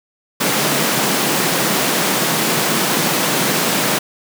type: high-pass noise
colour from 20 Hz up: pink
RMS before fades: -17 dBFS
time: 0.4-3.99 s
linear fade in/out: 10 ms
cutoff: 140 Hz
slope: 48 dB/octave
effects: none